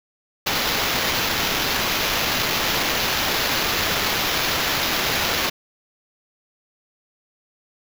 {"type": "noise with sample-and-hold", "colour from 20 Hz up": "violet", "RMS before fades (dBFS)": -22, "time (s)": [0.46, 5.5], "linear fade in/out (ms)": 10, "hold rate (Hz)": 8820, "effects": []}